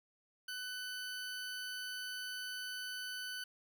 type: tone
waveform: 20% pulse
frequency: 1500 Hz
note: F#6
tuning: 23 cents sharp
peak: -36 dBFS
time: 0.48-3.44 s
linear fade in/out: 5 ms
effects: none